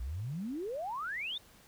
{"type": "exponential sweep", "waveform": "sine", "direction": "up", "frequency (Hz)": [55, 3729], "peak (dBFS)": -35, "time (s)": [0, 1.38], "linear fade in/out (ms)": 5, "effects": ["pink hiss -60 dBFS RMS until 1.67 s"]}